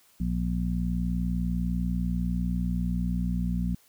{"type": "harmonic tone", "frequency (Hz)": 60.1, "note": "B1", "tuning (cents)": -46, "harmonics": [1, 2, 3, 4], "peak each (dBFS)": [-29, -36, -28, -35], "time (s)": [0.2, 3.75], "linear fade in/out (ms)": 5, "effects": ["white hiss -61 dBFS RMS until 3.88 s"]}